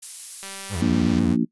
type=noise; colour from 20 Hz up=violet; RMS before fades=-31 dBFS; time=0.02-0.82 s; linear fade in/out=10 ms
type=click train; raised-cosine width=0.2 ms; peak=-20 dBFS; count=149; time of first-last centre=0.43-1.189 s; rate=195 Hz
type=tone with vibrato; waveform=30% pulse; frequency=91 Hz; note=F#2; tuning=28 cents flat; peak=-23 dBFS; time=0.69-1.37 s; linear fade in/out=50 ms; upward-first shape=sine; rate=8 Hz; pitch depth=210 cents each way
type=harmonic tone; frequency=58.2 Hz; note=A#1; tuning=2 cents flat; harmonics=3 / 4 / 5 / 6; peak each=-25 / -20 / -23 / -31 dBFS; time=0.81-1.45 s; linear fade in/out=10 ms
effects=noise-tail reverb RT60 0.1 s tail -22 dB re dry + resampled to 24000 Hz